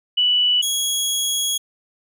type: tone pair in turn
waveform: sine / 20% pulse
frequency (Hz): 2960 / 3323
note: F#7 / G#7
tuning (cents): 0 / 0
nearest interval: major second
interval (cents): 200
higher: second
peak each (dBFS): -14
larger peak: neither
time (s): 0.17-0.62 / 0.62-1.58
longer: second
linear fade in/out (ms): 10
effects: none